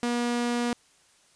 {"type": "tone", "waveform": "sawtooth", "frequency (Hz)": 240, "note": "B3", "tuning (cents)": -49, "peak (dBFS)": -21, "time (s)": [0.03, 0.73], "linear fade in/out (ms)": 0, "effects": ["white hiss -61 dBFS RMS until 1.35 s", "resampled to 22050 Hz"]}